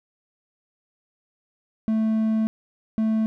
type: tone bursts at uneven times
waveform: triangle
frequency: 220 Hz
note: A3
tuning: in tune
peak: -17 dBFS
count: 2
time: 1.88-2.47 / 2.98-3.26 s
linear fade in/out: 0 ms
effects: none